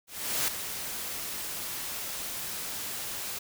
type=noise with ADSR envelope; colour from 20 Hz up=white; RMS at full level=-27 dBFS; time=0.07-3.39 s; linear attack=410 ms; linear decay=4 ms; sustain=-9 dB; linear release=9 ms; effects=none